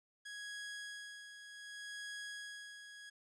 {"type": "tone with tremolo", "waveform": "sawtooth", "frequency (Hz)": 1661.2, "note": "G#6", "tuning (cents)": 0, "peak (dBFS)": -40, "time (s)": [0.25, 3.1], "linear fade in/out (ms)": 10, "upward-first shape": "sine", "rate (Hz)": 0.66, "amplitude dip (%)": 60, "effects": ["resampled to 22050 Hz", "13-bit"]}